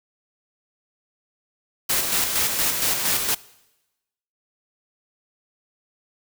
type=noise with tremolo; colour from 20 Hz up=white; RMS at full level=-21 dBFS; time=1.89-3.35 s; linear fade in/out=10 ms; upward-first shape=square; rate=4.3 Hz; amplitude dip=40%; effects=noise-tail reverb RT60 1.0 s tail -21 dB re dry